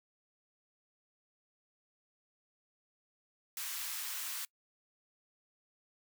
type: high-pass noise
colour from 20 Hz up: white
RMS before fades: -40 dBFS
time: 3.57-4.45 s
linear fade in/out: 2 ms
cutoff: 1000 Hz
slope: 24 dB/octave
effects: noise-tail reverb RT60 0.1 s tail -24 dB re dry